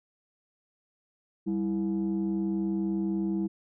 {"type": "tone pair together", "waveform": "sine", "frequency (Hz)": [196, 327.8], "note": ["G3", "E4"], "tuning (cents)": [0, -10], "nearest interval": "major sixth", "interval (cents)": 890, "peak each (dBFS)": [-27, -28], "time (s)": [1.46, 3.48], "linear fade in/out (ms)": 20, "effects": ["tanh soft clip ceiling -22 dBFS"]}